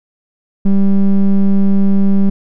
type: ring-modulated tone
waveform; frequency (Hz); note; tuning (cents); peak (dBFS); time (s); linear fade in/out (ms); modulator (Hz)
triangle; 98; G2; 0; -3; 0.65-2.3; 10; 98
effects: none